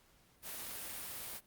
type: noise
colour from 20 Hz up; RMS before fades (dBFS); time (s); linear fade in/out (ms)
white; -44; 0.42-1.41; 50
effects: pink hiss -68 dBFS RMS until 1.46 s + Opus 48 kbps